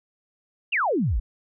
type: exponential sweep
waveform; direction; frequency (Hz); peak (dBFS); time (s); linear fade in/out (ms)
sine; down; 2960 to 41.4; -20; 0.72-1.2; 10
effects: none